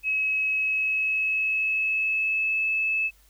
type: tone with pitch glide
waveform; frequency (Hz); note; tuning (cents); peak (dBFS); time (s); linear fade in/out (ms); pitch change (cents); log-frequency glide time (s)
sine; 2565 to 2607; E7 to E7; -48 to -20; -22; 0.03-3.11; 50; +28; 0.51-2.65
effects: added 50 Hz sine -57 dBFS peak until 3.29 s + white hiss -61 dBFS RMS until 3.29 s